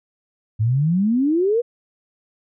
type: exponential sweep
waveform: sine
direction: up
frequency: 103.83 to 493.9 Hz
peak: -15 dBFS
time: 0.59-1.62 s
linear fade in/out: 20 ms
effects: none